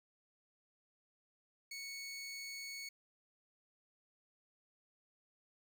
20% pulse tone, 2217 Hz, C#7, in tune, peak -39 dBFS, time 1.71-2.89 s, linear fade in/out 5 ms, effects none

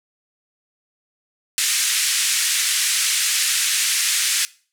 white band-pass noise, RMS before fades -20 dBFS, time 1.58-4.45 s, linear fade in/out 0 ms, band 1700 to 10000 Hz, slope 24 dB/octave, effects noise-tail reverb RT60 0.4 s tail -21 dB re dry

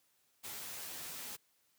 white noise with comb filter, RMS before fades -45 dBFS, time 0.43-1.37 s, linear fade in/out 20 ms, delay 12 ms, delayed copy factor +0.6, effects white hiss -74 dBFS RMS until 1.78 s + high-pass 60 Hz 12 dB/octave

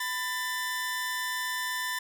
sawtooth tone pair together, 1000 / 1777 Hz, B5 / A6, +21 / +17 cents, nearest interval minor seventh, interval 996 cents, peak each -31 / -28 dBFS, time 0-1.99 s, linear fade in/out 5 ms, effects none

